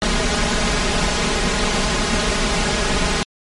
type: noise with comb filter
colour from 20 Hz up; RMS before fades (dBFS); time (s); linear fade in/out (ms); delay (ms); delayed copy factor
pink; -18; 0.02-3.23; 0; 4.8; +0.75
effects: low-pass 7000 Hz 12 dB/octave + MP3 48 kbps